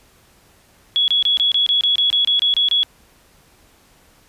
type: tone bursts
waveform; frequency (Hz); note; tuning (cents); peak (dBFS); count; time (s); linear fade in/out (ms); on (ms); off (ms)
sine; 3363; G#7; +21; -13; 13; 0.96-2.832; 0; 120; 26
effects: pink hiss -53 dBFS RMS until 4.28 s + resampled to 32000 Hz